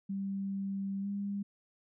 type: tone with pitch glide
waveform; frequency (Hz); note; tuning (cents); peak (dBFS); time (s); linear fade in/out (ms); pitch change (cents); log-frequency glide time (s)
sine; 196 to 200.7; G3 to G3; 0 to +41; -33; 0.09-1.43; 10; +41; 1.01-1.07
effects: none